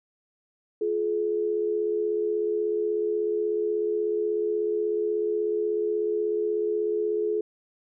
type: tone pair together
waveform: sine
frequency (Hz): 349.2 / 425.6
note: F4 / G#4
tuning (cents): 0 / +42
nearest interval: minor third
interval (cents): 342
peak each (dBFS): -30 / -24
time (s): 0.81-7.41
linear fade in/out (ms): 5
effects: none